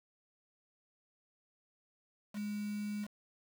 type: tone with quantisation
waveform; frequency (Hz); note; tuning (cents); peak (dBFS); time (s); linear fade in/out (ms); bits
sine; 207.7; G#3; 0; -36; 2.33-3.08; 50; 8
effects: none